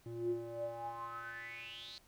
square tone with band-pass filter sweep, 116.5 Hz, A#2, 1 cent flat, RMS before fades -43 dBFS, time 0.06-1.98 s, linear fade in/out 0 ms, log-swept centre 250 to 4300 Hz, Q 9.1, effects pink hiss -67 dBFS RMS until 2.07 s

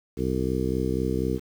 harmonic tone, 64.1 Hz, C2, 35 cents flat, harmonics 1 / 2 / 3 / 4 / 5 / 6 / 7, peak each -31 / -31 / -31 / -31 / -31 / -31 / -31 dBFS, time 0.16-1.4 s, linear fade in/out 50 ms, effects 8-bit

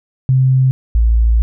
sine tone pair in turn, 130.81 / 56.64 Hz, C3 / A#1, 0 / -49 cents, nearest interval octave + major second, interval 1449 cents, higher first, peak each -8 dBFS, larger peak neither, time 0.29-0.71 / 0.95-1.42 s, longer second, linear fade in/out 0 ms, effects none

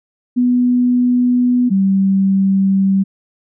sine tone pair in turn, 246.9 / 193.71 Hz, B3 / G3, 0 / -20 cents, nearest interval major third, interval 420 cents, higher first, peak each -10 dBFS, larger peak neither, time 0.36-1.7 / 1.7-3.04 s, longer neither, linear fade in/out 20 ms, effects none

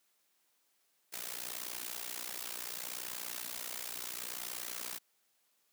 white noise with amplitude modulation, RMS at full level -38 dBFS, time 1.12-4.99 s, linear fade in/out 20 ms, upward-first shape sine, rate 60.7 Hz, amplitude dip 90%, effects white hiss -75 dBFS RMS until 5.72 s + high-pass 200 Hz 12 dB/octave

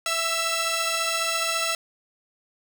10% pulse tone pair together, 659.3 / 1333.2 Hz, E5 / E6, 0 / +19 cents, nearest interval octave, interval 1219 cents, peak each -18 dBFS, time 0.06-1.75 s, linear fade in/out 2 ms, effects none

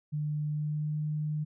sine tone with pitch glide, 150 to 151.83 Hz, D3 to D#3, +37 to -42 cents, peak -29 dBFS, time 0.12-1.45 s, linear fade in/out 20 ms, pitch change +21 cents, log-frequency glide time 0.51-0.98 s, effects none

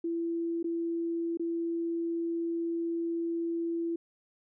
sine tone with dropouts, 335.5 Hz, E4, 31 cents sharp, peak -29 dBFS, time 0.04-3.96 s, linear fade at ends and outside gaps 5 ms, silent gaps 0.629-0.642 / 1.373-1.395 s, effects none

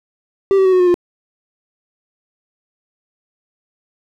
triangle tone with pitch steps, 390.9 / 382.9 / 375 / 367.3 / 359.7 / 352.3 Hz, G4 / G4 / F#4 / F#4 / F#4 / F4, -5 / -41 / +23 / -13 / -49 / +15 cents, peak -7 dBFS, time 0.51-0.942 s, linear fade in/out 0 ms, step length 72 ms, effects none

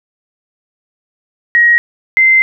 sine tone pair in turn, 1892 / 2076 Hz, A#6 / C7, +25 / -14 cents, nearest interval major second, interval 161 cents, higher second, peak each -5 dBFS, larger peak neither, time 1.55-1.78 / 2.17-2.42 s, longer second, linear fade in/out 0 ms, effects none

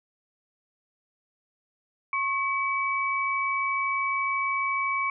sine tone pair together, 1090 / 2283 Hz, C#6 / D7, -29 / -50 cents, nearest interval octave + minor second, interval 1279 cents, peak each -27 dBFS, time 2.13-5.1 s, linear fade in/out 2 ms, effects none

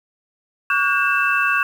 sine tone cluster, 1133 / 1453 / 1593 / 2658 Hz, C#6 / F#6 / G6 / E7, +37 / -32 / +27 / +14 cents, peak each -21 dBFS, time 0.7-1.63 s, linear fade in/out 2 ms, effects 7-bit

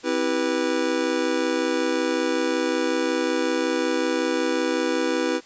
square chord, C major seventh, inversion none, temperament just, 261.6 / 327 / 392.4 / 490.5 Hz, C4 / E4 / G4 / B4, 0 / -14 / +2 / -12 cents, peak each -29 / -26 / -31 / -26 dBFS, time 0.03-5.41 s, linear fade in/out 50 ms, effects white hiss -49 dBFS RMS until 5.45 s + resampled to 16000 Hz

